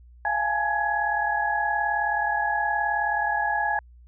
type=tone cluster; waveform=sine; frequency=689 / 826 / 865 / 1674 Hz; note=F5 / G#5 / A5 / G#6; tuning=-24 / -10 / -30 / +13 cents; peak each=-32 / -26 / -29 / -26 dBFS; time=0.25-3.79 s; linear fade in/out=2 ms; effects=added 60 Hz sine -47 dBFS peak until 4.07 s